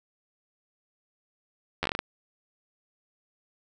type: slowing click train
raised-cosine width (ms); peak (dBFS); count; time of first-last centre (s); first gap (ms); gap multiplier
0.3; -11; 8; 1.83-1.991; 11; 1.24
effects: none